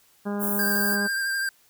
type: harmonic tone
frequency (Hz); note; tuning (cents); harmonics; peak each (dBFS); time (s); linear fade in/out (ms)
203.8; G#3; -32; 1 / 2 / 3 / 4 / 5 / 6 / 7 / 8; -27 / -33 / -37 / -39 / -41 / -43 / -44 / -45; 0.25-1.08; 20
type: high-pass noise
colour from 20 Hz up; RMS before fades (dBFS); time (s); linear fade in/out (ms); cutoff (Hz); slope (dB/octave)
white; -28; 0.39-0.98; 50; 11000; 24
type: tone with vibrato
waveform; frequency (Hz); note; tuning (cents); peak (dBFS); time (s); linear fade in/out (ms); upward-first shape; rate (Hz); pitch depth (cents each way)
square; 1589; G6; +23; -25; 0.59-1.49; 2; triangle; 12; 29
effects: white hiss -60 dBFS RMS until 1.69 s